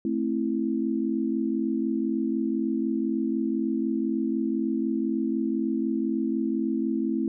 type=chord; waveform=sine; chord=A minor; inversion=none; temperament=just; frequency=220 / 264 / 330 Hz; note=A3 / C4 / E4; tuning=0 / +16 / +2 cents; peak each=-28 dBFS; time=0.05-7.28 s; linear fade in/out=2 ms; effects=none